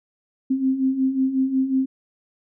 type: beating tone pair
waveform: sine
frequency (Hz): 260 / 265.5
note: C4 / C4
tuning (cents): -11 / +25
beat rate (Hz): 5.5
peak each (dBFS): -25 / -19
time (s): 0.5-1.86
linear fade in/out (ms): 10
effects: none